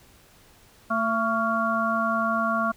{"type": "harmonic tone with a mistuned harmonic", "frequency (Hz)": 224.4, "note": "A3", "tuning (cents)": 34, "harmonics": [1, 3, 5, 6], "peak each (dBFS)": [-28, -28, -26, -27], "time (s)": [0.9, 2.72], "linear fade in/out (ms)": 10, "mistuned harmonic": 6, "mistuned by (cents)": 57, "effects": ["pink hiss -55 dBFS RMS until 2.76 s"]}